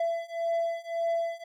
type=beating tone pair; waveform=triangle; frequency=670 / 671.8 Hz; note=E5 / E5; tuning=+28 / +33 cents; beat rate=1.8 Hz; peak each=-29 / -28 dBFS; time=0-1.44 s; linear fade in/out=5 ms; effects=none